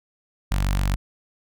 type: tone with notch filter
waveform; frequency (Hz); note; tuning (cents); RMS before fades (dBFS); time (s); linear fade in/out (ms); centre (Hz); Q
sawtooth; 47.73; G1; -45; -22; 0.51-0.96; 10; 400; 0.66
effects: none